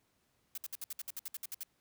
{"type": "noise bursts", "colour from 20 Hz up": "blue", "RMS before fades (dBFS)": -41, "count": 13, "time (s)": [0.55, 1.633], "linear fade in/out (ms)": 2, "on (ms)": 27, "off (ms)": 61, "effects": ["pink hiss -75 dBFS RMS until 1.8 s", "high-pass 60 Hz 12 dB/octave"]}